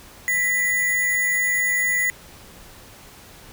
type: tone with sample-and-hold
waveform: sine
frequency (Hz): 1975.5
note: B6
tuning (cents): 0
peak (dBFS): -18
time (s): 0.28-2.1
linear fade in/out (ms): 0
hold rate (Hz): 8820
effects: pink hiss -45 dBFS RMS until 3.52 s